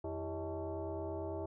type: tone with frequency modulation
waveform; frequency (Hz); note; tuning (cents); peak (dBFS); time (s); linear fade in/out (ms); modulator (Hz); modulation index
sine; 155.56; D#3; 0; -37; 0.04-1.46; 5; 242; 2.6
effects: none